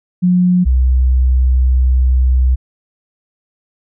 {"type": "tone pair in turn", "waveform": "sine", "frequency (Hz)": [180, 63.64], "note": ["F#3", "C2"], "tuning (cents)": [-47, -47], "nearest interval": "octave + tritone", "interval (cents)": 1800, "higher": "first", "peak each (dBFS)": -8, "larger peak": "neither", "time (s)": [[0.22, 0.65], [0.65, 2.56]], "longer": "second", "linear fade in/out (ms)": 20, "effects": []}